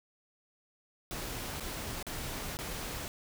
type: noise with dropouts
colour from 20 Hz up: pink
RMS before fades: -39 dBFS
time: 1.11-3.08 s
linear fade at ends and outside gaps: 0 ms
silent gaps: 1.599-1.606 / 2.027-2.067 / 2.57-2.589 s
effects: none